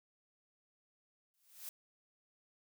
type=noise with exponential growth; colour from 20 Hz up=blue; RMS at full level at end=-43 dBFS; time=1.34-1.69 s; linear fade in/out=0 ms; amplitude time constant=74 ms; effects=none